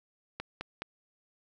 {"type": "click train", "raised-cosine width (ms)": 0.3, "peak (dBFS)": -20, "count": 3, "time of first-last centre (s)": [0.4, 0.82], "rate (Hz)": 4.76, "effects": []}